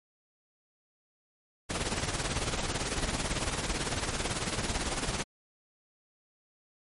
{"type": "noise with tremolo", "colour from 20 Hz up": "pink", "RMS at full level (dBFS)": -29, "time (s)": [1.69, 5.24], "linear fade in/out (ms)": 20, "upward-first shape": "triangle", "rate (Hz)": 18, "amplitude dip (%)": 70, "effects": ["MP3 48 kbps"]}